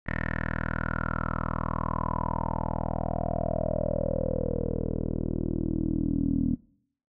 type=tone with low-pass filter sweep; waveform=10% pulse; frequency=40.01 Hz; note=D#1; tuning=49 cents sharp; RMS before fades=-29 dBFS; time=0.06-6.56 s; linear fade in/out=20 ms; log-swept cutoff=1900 to 260 Hz; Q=7.1; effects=noise-tail reverb RT60 0.6 s tail -21 dB re dry